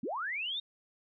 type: linear sweep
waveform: sine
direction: up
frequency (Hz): 180.5 to 3753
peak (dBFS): -33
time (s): 0.03-0.6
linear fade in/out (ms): 5
effects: none